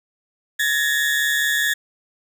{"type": "tone pair together", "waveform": "35% pulse", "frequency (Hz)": [1696, 1840.5], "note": ["G#6", "A#6"], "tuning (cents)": [36, -23], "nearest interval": "minor second", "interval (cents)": 141, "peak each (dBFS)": [-18, -20], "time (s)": [0.59, 1.74], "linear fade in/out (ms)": 10, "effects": []}